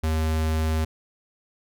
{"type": "tone", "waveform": "square", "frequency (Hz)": 79.1, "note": "D#2", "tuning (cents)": 29, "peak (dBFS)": -22, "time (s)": [0.03, 0.85], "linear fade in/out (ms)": 10, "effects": []}